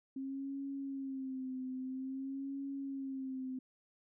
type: tone with vibrato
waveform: sine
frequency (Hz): 266.7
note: C4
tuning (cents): +33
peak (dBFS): -38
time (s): 0.16-3.59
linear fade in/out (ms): 5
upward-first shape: sine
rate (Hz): 0.5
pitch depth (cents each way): 59
effects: none